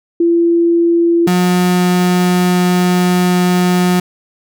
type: tone pair in turn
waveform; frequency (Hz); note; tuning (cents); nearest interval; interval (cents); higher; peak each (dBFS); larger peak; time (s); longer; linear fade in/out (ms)
sine / 35% pulse; 339.3 / 179.74; F4 / F#3; -50 / -50; major seventh; 1100; first; -8; neither; 0.2-1.27 / 1.27-4; second; 5
effects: none